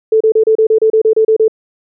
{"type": "tone bursts", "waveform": "sine", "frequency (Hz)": 440, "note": "A4", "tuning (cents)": 0, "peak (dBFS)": -6, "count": 12, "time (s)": [0.12, 1.481], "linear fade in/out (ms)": 5, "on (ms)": 85, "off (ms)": 31, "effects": []}